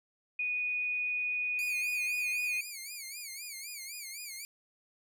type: tone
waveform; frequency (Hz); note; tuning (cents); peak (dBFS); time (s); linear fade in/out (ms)
sine; 2473; D#7; -11; -30; 0.39-2.61; 5
type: tone with vibrato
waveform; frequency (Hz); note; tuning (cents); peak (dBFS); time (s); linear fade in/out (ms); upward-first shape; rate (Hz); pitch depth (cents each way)
10% pulse; 2274; C#7; +44; -32; 1.59-4.45; 0; sine; 3.9; 140
effects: none